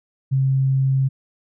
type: tone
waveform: sine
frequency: 134 Hz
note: C3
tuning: 42 cents sharp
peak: -15 dBFS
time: 0.31-1.09 s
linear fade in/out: 20 ms
effects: none